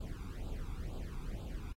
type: noise with flanger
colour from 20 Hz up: brown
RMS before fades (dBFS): -41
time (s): 0-1.73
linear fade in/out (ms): 10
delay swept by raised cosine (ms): 0.25 to 0.86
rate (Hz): 2.1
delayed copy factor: +0.95
effects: AAC 48 kbps